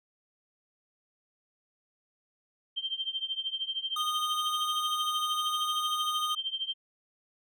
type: tone with tremolo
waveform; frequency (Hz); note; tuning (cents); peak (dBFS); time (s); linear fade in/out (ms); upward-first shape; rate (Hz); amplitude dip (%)
sine; 3143; G7; +4; -27; 2.76-6.74; 20; triangle; 13; 95
type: tone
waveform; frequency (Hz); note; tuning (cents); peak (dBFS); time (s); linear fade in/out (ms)
square; 1231; D#6; -19; -31; 3.96-6.35; 5
effects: none